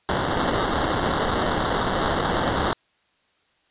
blue noise with sample-and-hold, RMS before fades -23 dBFS, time 0.09-2.73 s, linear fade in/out 0 ms, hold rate 2450 Hz, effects white hiss -65 dBFS RMS until 3.7 s + resampled to 8000 Hz

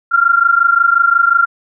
sine tone pair together, 1371.3 / 1396.9 Hz, F6 / F6, -32 / 0 cents, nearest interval unison, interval 32 cents, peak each -11 dBFS, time 0.11-1.46 s, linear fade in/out 20 ms, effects none

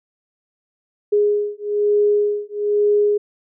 sine beating tone pair, 413.8 / 414.9 Hz, G#4 / G#4, -6 / -2 cents, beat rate 1.1 Hz, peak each -18 dBFS, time 1.12-3.18 s, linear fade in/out 10 ms, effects none

